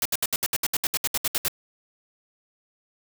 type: noise bursts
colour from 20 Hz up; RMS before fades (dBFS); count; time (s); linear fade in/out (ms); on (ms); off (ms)
white; -24; 15; 0.02-1.482; 2; 34; 68
effects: none